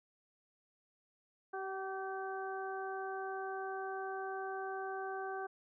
harmonic tone with a mistuned harmonic, 385.7 Hz, G4, 28 cents flat, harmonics 1 / 2 / 3 / 4, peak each -42 / -42 / -48 / -46 dBFS, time 1.53-5.47 s, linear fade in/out 10 ms, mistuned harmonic 2, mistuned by -19 cents, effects none

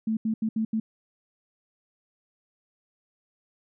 sine tone bursts at uneven times, 220.7 Hz, A3, 5 cents sharp, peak -23 dBFS, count 5, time 0.07-0.17 / 0.25-0.34 / 0.42-0.49 / 0.56-0.65 / 0.73-0.8 s, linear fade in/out 5 ms, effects none

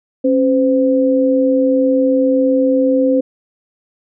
sine tone pair together, 271.7 / 513.5 Hz, C#4 / C5, -35 / -33 cents, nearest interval major seventh, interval 1102 cents, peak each -13 dBFS, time 0.24-3.21 s, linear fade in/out 10 ms, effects none

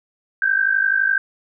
sine tone pair together, 1547 / 1598.8 Hz, G6 / G6, -23 / +34 cents, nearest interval minor second, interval 57 cents, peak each -18 / -18 dBFS, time 0.42-1.18 s, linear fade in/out 2 ms, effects none

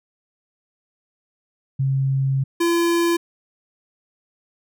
sine / square tone pair in turn, 135 / 340.2 Hz, C#3 / F4, -45 / -45 cents, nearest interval octave + major third, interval 1600 cents, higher second, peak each -17 dBFS, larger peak neither, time 1.79-2.44 / 2.6-3.17 s, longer first, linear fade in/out 10 ms, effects none

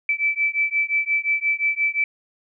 sine beating tone pair, 2314 / 2319.7 Hz, D7 / D7, -26 / -22 cents, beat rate 5.7 Hz, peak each -22 dBFS, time 0.09-2.04 s, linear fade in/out 2 ms, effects none

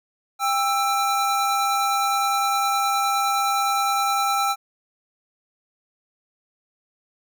square tone pair together, 797 / 1325.1 Hz, G5 / E6, +28 / +9 cents, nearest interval major sixth, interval 881 cents, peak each -23 dBFS, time 0.39-4.56 s, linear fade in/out 50 ms, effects none

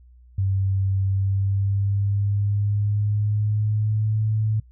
sine tone with pitch glide, 96.7 to 108.54 Hz, G2 to A2, -23 to -23 cents, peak -19 dBFS, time 0.38-4.6 s, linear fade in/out 5 ms, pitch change +200 cents, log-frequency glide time 1.04-4.23 s, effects noise-tail reverb RT60 0.1 s tail -22 dB re dry + added 61 Hz sine -47 dBFS peak until 4.71 s

